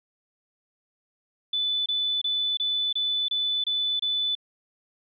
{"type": "tone bursts", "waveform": "sine", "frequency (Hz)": 3493, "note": "A7", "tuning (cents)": -13, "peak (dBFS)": -23, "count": 8, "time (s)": [1.53, 4.352], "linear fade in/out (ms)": 5, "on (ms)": 330, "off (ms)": 26, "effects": []}